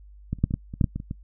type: clicks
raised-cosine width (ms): 5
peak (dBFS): -14 / -30 / -7 / -18 / -12 / -22 / -8 / -8 / -17 / -23 / -18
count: 11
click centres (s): 0.33 / 0.387 / 0.44 / 0.509 / 0.54 / 0.739 / 0.812 / 0.842 / 0.96 / 1.001 / 1.111
effects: noise-tail reverb RT60 0.1 s tail -23 dB re dry + added 50 Hz sine -45 dBFS peak until 1.23 s